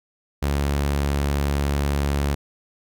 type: tone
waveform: sawtooth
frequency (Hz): 71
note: C#2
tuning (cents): +42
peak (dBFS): -16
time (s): 0.42-2.35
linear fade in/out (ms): 10
effects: none